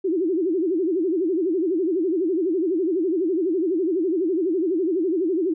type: tone with vibrato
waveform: sine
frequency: 349.2 Hz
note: F4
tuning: in tune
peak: -19 dBFS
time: 0.04-5.54 s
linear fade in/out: 10 ms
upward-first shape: sine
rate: 12 Hz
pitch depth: 200 cents each way
effects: none